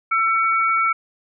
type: tone pair together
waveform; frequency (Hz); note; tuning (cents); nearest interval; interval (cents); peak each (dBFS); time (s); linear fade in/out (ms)
sine; 1338 / 2250; E6 / C#7; +25 / +25; major sixth; 900; -17 / -21; 0.11-0.93; 10
effects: none